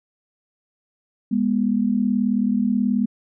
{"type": "tone pair together", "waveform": "sine", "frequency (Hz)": [205.1, 243.7], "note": ["G#3", "B3"], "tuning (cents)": [-21, -23], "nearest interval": "minor third", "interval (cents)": 298, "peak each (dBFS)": -20, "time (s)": [1.31, 3.06], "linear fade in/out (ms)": 10, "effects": []}